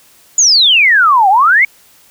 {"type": "exponential two-way sweep", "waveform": "sine", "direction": "down then up", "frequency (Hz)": [7030, 740, 2275], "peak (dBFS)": -5, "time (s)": [0.38, 1.65], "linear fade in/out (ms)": 5, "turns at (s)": 1.29, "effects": ["white hiss -46 dBFS RMS until 2.1 s"]}